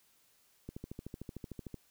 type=click train; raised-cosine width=3 ms; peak=-29 dBFS; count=15; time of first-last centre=0.69-1.743 s; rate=13.3 Hz; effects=white hiss -69 dBFS RMS until 1.9 s